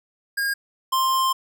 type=tone pair in turn; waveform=square; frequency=1623 / 1049.8 Hz; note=G#6 / C6; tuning=-40 / +5 cents; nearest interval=minor sixth; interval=755 cents; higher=first; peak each=-22 / -19 dBFS; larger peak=second; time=0.37-0.54 / 0.92-1.33 s; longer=second; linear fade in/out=10 ms; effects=none